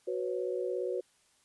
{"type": "chord", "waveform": "sine", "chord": "F# suspended fourth", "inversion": "none", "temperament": "equal with one note detuned", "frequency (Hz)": [370, 493.9, 551.2], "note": ["F#4", "B4", "C#5"], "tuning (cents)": [0, 0, -10], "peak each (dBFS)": [-34, -35, -38], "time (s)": [0.07, 1.01], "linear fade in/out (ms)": 10, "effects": ["white hiss -68 dBFS RMS until 1.44 s", "resampled to 24000 Hz"]}